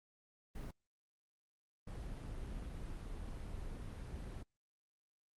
brown noise bursts at uneven times, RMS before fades -45 dBFS, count 2, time 0.55-0.71 / 1.87-4.43 s, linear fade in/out 5 ms, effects Opus 24 kbps

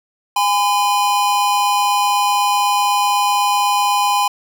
square tone pair together, 820 / 1012 Hz, G#5 / B5, -22 / +42 cents, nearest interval major third, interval 364 cents, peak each -17 dBFS, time 0.36-4.28 s, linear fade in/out 5 ms, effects none

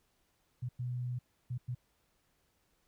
sine tone bursts at uneven times, 123.7 Hz, B2, 3 cents sharp, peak -34 dBFS, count 4, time 0.62-0.69 / 0.79-1.19 / 1.5-1.58 / 1.68-1.75 s, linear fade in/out 10 ms, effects pink hiss -75 dBFS RMS until 2.87 s

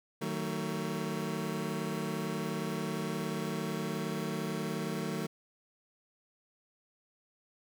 25% pulse chord, D# diminished, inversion none, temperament just, 155.56 / 186.68 / 224 Hz, D#3 / F#3 / A3, 0 / +16 / +31 cents, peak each -34 dBFS, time 0.21-5.27 s, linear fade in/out 10 ms, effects none

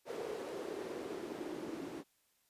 white noise with band-pass filter sweep, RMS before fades -43 dBFS, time 0.05-2.04 s, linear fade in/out 50 ms, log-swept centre 460 to 300 Hz, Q 3.9, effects white hiss -75 dBFS RMS until 2.49 s + resampled to 32000 Hz

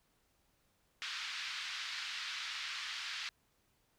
white band-pass noise, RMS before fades -42 dBFS, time 1.02-3.29 s, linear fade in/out 0 ms, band 1300 to 4500 Hz, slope 24 dB/octave, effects pink hiss -75 dBFS RMS until 3.98 s

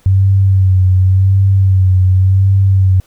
sine tone with vibrato, 95 Hz, F#2, 46 cents sharp, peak -6 dBFS, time 0.06-3 s, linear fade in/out 0 ms, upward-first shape sine, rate 0.9 Hz, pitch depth 42 cents each way, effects pink hiss -51 dBFS RMS until 3.06 s

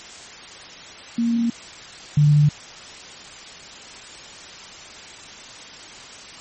sine tone pair in turn, 233.1 / 147.81 Hz, A#3 / D3, 0 / +11 cents, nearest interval minor sixth, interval 789 cents, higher first, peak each -17 / -11 dBFS, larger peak second, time 1.18-1.5 / 2.17-2.49 s, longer neither, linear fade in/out 5 ms, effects white hiss -39 dBFS RMS until 6.4 s + MP3 32 kbps

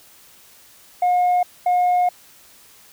sine tone bursts at uneven times, 718 Hz, F5, 48 cents sharp, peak -12 dBFS, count 2, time 1.02-1.43 / 1.66-2.09 s, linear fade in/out 5 ms, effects tanh soft clip ceiling -13 dBFS + white hiss -49 dBFS RMS until 2.92 s

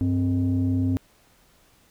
sine tone pair together, 98.13 / 261.6 Hz, G2 / C4, +2 / 0 cents, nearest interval octave + perfect fourth, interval 1698 cents, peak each -21 dBFS, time 0.01-0.97 s, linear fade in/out 0 ms, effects tanh soft clip ceiling -16 dBFS + pink hiss -59 dBFS RMS until 1.9 s

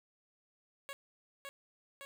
10% pulse tone with echo, 554.4 Hz, C#5, in tune, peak -34 dBFS, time 0.89-0.93 s, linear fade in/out 0 ms, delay 560 ms, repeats 2, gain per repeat -2 dB, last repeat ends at 2.05 s, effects none

